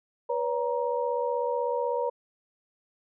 sine tone cluster, 487.9 / 564 / 942 Hz, B4 / C#5 / A#5, -21 / +30 / +18 cents, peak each -28 / -31 / -31 dBFS, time 0.29-2.1 s, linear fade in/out 10 ms, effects none

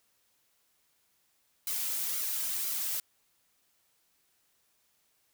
blue noise with flanger, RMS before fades -33 dBFS, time 1.67-3 s, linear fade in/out 2 ms, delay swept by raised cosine 1.1 to 2.8 ms, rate 2 Hz, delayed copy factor -0.6, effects white hiss -72 dBFS RMS until 5.33 s

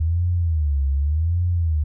sine tone with vibrato, 77.78 Hz, D#2, in tune, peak -17 dBFS, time 0-1.84 s, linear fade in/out 10 ms, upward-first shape sine, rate 0.86 Hz, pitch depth 220 cents each way, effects none

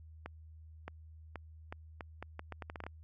accelerating click train, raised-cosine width 0.5 ms, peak -27 dBFS, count 14, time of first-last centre 0.26-2.865 s, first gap 620 ms, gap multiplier 0.77, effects added 79 Hz sine -51 dBFS peak until 3.03 s

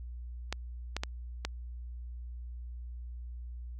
clicks, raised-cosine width 0.2 ms, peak -15 dBFS, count 4, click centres 0.526 / 0.966 / 1.035 / 1.45 s, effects added 60 Hz sine -39 dBFS peak until 3.79 s + MP3 96 kbps

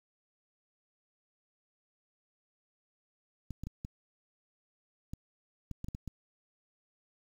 clicks, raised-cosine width 5 ms, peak -27 dBFS, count 10, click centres 3.507 / 3.636 / 3.67 / 3.849 / 5.135 / 5.713 / 5.844 / 5.885 / 5.949 / 6.077 s, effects 9-bit

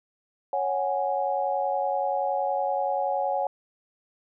sine chord, C# suspended fourth, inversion none, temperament equal, 554.4 / 740 / 830.6 Hz, C#5 / F#5 / G#5, 0 / 0 / 0 cents, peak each -28 dBFS, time 0.53-3.47 s, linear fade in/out 2 ms, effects none

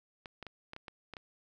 clicks, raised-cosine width 0.3 ms, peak -28 dBFS, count 8, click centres 0.258 / 0.427 / 0.467 / 0.734 / 0.764 / 0.882 / 1.137 / 1.168 s, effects none

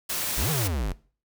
white noise, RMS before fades -29 dBFS, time 0.09-0.68 s, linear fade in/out 10 ms
square exponential two-way sweep, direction up then down, 41.61 to 167 to 41.61 Hz, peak -26 dBFS, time 0.37-0.93 s, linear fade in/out 10 ms, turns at 0.5 s
effects noise-tail reverb RT60 0.4 s tail -20 dB re dry

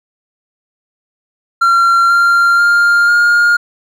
triangle tone with pitch steps, 1372 / 1387.1 / 1402.4 / 1417.9 Hz, F6 / F6 / F6 / F6, -31 / -12 / +7 / +26 cents, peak -5 dBFS, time 1.61-3.57 s, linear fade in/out 10 ms, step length 490 ms, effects none

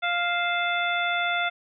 harmonic tone with a mistuned harmonic, 698.5 Hz, F5, in tune, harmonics 1 / 2 / 3 / 4 / 5, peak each -28 / -27 / -29 / -34 / -32 dBFS, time 0.02-1.5 s, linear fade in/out 20 ms, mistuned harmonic 4, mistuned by -110 cents, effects none

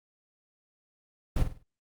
brown noise with echo, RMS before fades -24 dBFS, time 1.36-1.43 s, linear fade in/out 5 ms, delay 50 ms, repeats 4, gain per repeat -9 dB, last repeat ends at 1.63 s, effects Opus 32 kbps

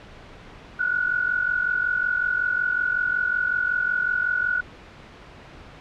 sine tone pair together, 1433.6 / 1479 Hz, F6 / F#6, +45 / -1 cents, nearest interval minor second, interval 54 cents, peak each -25 / -22 dBFS, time 0.79-4.61 s, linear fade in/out 10 ms, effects pink hiss -44 dBFS RMS until 5.8 s + low-pass 3000 Hz 12 dB/octave

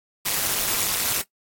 white noise with amplitude modulation, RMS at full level -20 dBFS, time 0.25-1.22 s, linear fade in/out 10 ms, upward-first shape sine, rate 211 Hz, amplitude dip 90%, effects noise-tail reverb RT60 0.1 s tail -18 dB re dry + AAC 64 kbps

